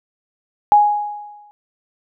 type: tone with exponential decay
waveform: sine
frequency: 830.6 Hz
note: G#5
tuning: in tune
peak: -5 dBFS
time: 0.72-1.51 s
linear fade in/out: 0 ms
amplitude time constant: 170 ms
effects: none